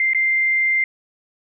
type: tone with dropouts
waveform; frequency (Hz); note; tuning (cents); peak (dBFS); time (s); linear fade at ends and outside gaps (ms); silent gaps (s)
sine; 2093; C7; 0; -15; 0-0.84; 2; 0.134-0.147
effects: none